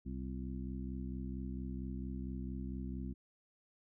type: harmonic tone with a mistuned harmonic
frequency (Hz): 64.4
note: C2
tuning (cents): -27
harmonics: 1 / 2 / 3 / 4 / 5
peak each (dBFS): -42 / -48 / -44 / -46 / -53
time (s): 0.05-3.14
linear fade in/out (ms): 20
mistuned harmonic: 5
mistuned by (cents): +92
effects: none